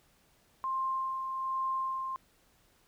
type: tone with tremolo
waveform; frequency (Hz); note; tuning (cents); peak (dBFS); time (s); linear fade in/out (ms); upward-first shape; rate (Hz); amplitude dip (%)
sine; 1055; C6; +14; -29; 0.64-2.16; 0; sine; 1.2; 40
effects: pink hiss -67 dBFS RMS until 2.87 s